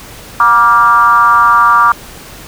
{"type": "tone with frequency modulation", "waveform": "sine", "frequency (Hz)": 1174.7, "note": "D6", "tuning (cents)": 0, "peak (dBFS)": -4, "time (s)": [0.4, 1.92], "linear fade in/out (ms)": 2, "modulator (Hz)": 222, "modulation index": 0.93, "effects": ["pink hiss -32 dBFS RMS until 2.47 s"]}